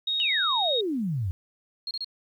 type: tone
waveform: sine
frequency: 3746 Hz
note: A#7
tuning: 8 cents sharp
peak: -24 dBFS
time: 0.07-0.81 s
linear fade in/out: 5 ms
type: exponential sweep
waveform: sine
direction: down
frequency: 3063 to 84.4 Hz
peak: -25 dBFS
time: 0.2-1.31 s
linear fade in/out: 0 ms
type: tone bursts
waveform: sine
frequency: 4272 Hz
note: C8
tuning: 35 cents sharp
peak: -29 dBFS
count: 3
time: 1.87-2.045 s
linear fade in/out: 2 ms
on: 39 ms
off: 29 ms
effects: 10-bit